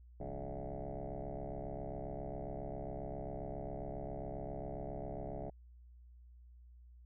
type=tone with frequency modulation; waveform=sine; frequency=290 Hz; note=D4; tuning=22 cents flat; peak=-39 dBFS; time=0.2-5.5 s; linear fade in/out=5 ms; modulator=67.4 Hz; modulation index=6.4; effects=tanh soft clip ceiling -35 dBFS + added 60 Hz sine -55 dBFS peak until 7.05 s